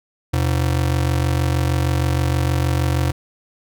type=ring-modulated tone; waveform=square; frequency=103.83 Hz; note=G#2; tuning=in tune; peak=-14 dBFS; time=0.33-3.12 s; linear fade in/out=10 ms; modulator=23.2 Hz; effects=none